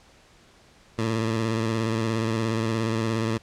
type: tone with vibrato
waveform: 15% pulse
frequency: 112.2 Hz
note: A2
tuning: 34 cents sharp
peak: -17 dBFS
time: 0.98-3.38 s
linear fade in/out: 10 ms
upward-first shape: square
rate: 17 Hz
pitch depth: 38 cents each way
effects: pink hiss -55 dBFS RMS until 3.42 s + low-pass 7000 Hz 12 dB/octave